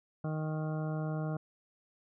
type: harmonic tone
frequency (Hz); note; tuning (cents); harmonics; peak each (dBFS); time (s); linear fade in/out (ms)
155.56; D#3; 0; 1 / 2 / 3 / 4 / 5 / 7 / 8 / 9; -33 / -42 / -45 / -43 / -47 / -51 / -54 / -51; 0.24-1.37; 5
effects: none